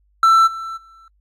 triangle tone with level steps, 1334 Hz, E6, 20 cents sharp, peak -7 / -24 / -42 dBFS, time 0.23-1.08 s, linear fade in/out 2 ms, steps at 0.46 / 0.76 s, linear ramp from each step 20 ms, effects added 50 Hz sine -57 dBFS peak until 1.2 s + AAC 64 kbps

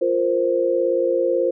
sine chord, F suspended fourth, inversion none, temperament just, 349.2 / 465.6 / 523.8 Hz, F4 / Bb4 / C5, 0 / -2 / +2 cents, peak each -22 / -23 / -19 dBFS, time 0.01-1.51 s, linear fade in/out 10 ms, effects none

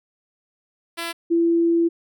5% pulse / sine tone pair in turn, 336.4 / 336.4 Hz, E4 / E4, +35 / +35 cents, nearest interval unison, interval 0 cents, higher neither, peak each -15 dBFS, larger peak neither, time 0.97-1.13 / 1.3-1.89 s, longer second, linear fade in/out 20 ms, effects none

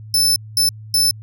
sawtooth tone bursts at uneven times, 5274 Hz, E8, in tune, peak -10 dBFS, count 3, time 0.14-0.36 / 0.57-0.69 / 0.94-1.11 s, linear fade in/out 2 ms, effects added 108 Hz sine -33 dBFS peak until 1.22 s

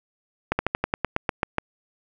slowing click train, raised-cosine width 0.5 ms, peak -6 dBFS, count 11, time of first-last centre 0.52-1.584 s, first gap 70 ms, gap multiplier 1.09, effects none

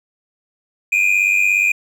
triangle tone pair together, 2394 / 2491 Hz, D7 / D#7, +33 / +1 cents, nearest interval minor second, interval 68 cents, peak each -14 dBFS, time 0.92-1.72 s, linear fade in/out 5 ms, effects none

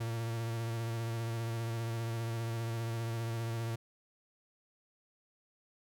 45% pulse tone with vibrato, 115 Hz, A#2, 23 cents flat, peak -34 dBFS, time 0-3.76 s, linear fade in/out 10 ms, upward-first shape sine, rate 15 Hz, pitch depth 28 cents each way, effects none

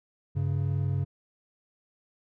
triangle tone pair together, 97.63 / 138.59 Hz, G2 / C#3, -7 / 0 cents, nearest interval tritone, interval 607 cents, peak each -26 dBFS, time 0.35-1.05 s, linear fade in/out 20 ms, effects none

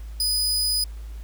sawtooth tone, 4978 Hz, D#8, in tune, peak -18 dBFS, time 0.2-0.84 s, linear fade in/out 2 ms, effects added 54 Hz sine -33 dBFS peak until 1.23 s + pink hiss -54 dBFS RMS until 1.23 s

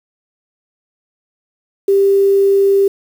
sine tone with quantisation, 394.7 Hz, G4, 12 cents sharp, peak -8 dBFS, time 1.88-2.88 s, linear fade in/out 5 ms, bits 6, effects none

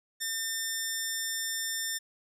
10% pulse tone, 1800 Hz, A6, 39 cents sharp, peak -22 dBFS, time 0.2-1.99 s, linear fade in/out 20 ms, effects none

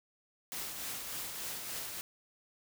white noise with tremolo, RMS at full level -39 dBFS, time 0.52-2.01 s, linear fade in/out 0 ms, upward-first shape triangle, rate 3.4 Hz, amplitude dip 40%, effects none

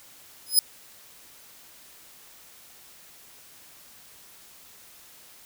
5% pulse tone with exponential growth, 5060 Hz, D#8, 28 cents sharp, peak -6 dBFS, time 0.46-0.59 s, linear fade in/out 1 ms, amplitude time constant 28 ms, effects white hiss -51 dBFS RMS until 5.45 s

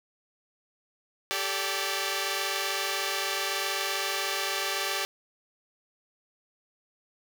5% pulse chord, G suspended second, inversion none, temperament equal with one note detuned, 392 / 440 / 577.6 Hz, G4 / A4 / D5, 0 / 0 / -29 cents, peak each -20 / -23 / -21 dBFS, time 1.31-5.05 s, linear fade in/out 0 ms, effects none

